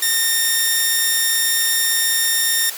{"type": "tone", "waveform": "5% pulse", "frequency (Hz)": 1829, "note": "A#6", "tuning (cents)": -33, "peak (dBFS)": -5, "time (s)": [0.02, 2.7], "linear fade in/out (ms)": 5, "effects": ["white hiss -31 dBFS RMS until 2.77 s", "high-pass 400 Hz 12 dB/octave"]}